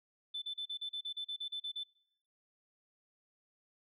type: tone bursts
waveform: sine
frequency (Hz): 3520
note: A7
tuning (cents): 0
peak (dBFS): -36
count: 13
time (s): 0.34-1.837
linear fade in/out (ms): 10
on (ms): 81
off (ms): 37
effects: noise-tail reverb RT60 0.9 s tail -26 dB re dry + tanh soft clip ceiling -32 dBFS